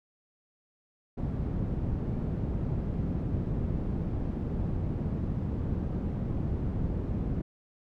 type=low-pass noise; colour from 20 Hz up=white; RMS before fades=-31 dBFS; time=1.17-7.42 s; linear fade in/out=10 ms; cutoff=170 Hz; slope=12 dB/octave; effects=none